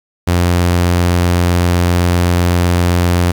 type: tone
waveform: sawtooth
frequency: 87.8 Hz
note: F2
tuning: 10 cents sharp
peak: -6 dBFS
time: 0.27-3.32 s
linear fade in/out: 10 ms
effects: 7-bit